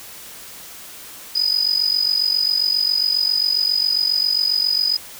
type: tone with amplitude modulation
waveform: sine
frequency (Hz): 4978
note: D#8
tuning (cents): 0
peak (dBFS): -11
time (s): 1.35-4.97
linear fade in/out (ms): 10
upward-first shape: sine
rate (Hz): 47.4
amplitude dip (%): 85
effects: tanh soft clip ceiling -10 dBFS + white hiss -38 dBFS RMS until 5.19 s